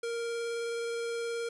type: tone with vibrato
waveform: square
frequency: 466.2 Hz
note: A#4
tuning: in tune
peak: -33 dBFS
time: 0.03-1.49 s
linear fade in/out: 5 ms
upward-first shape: triangle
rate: 19 Hz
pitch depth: 11 cents each way
effects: resampled to 24000 Hz + 10-bit